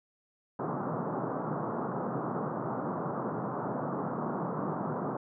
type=band-pass noise; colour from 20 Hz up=pink; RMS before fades=-34 dBFS; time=0.59-5.17 s; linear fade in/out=5 ms; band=130 to 1300 Hz; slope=48 dB/octave; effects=none